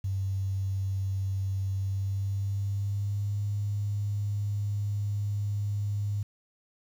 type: tone with pitch glide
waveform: sine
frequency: 96.7 to 102.45 Hz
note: G2 to G#2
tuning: -23 to -23 cents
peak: -27 dBFS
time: 0.04-6.23 s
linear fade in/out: 5 ms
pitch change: +100 cents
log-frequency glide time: 1.74-3.44 s
effects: 9-bit